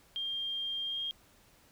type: tone with pitch glide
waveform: sine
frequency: 3200 to 3228 Hz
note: G7 to G#7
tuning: +35 to -50 cents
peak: -33 dBFS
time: 0.16-1.11 s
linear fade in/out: 0 ms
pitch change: +15 cents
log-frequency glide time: 0.84-1 s
effects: pink hiss -63 dBFS RMS until 1.71 s